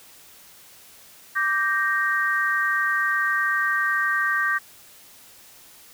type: chord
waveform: sine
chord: G minor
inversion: second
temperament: equal with one note detuned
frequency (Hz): 1169.2 / 1568 / 1864.7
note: D6 / G6 / Bb6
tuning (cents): -8 / 0 / 0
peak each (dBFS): -26 / -23 / -24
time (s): 1.35-4.59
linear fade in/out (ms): 20
effects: white hiss -49 dBFS RMS until 5.93 s